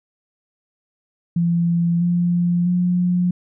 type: tone with pitch steps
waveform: sine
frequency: 170.5 / 174.38 / 178.36 Hz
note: F3 / F3 / F3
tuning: -41 / -2 / +37 cents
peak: -15 dBFS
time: 1.36-3.31 s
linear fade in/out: 5 ms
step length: 650 ms
effects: none